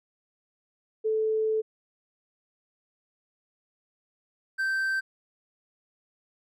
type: tone pair in turn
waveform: sine / triangle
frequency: 437.2 / 1558 Hz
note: A4 / G6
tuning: -11 / -11 cents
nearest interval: octave + minor seventh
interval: 2200 cents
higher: second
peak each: -23 dBFS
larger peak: neither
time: 1.04-1.62 / 4.58-5.01 s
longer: first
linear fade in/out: 20 ms
effects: none